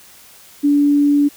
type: tone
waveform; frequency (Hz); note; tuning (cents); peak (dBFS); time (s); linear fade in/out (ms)
sine; 288.4; D4; -31; -10; 0.63-1.29; 20
effects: white hiss -44 dBFS RMS until 1.36 s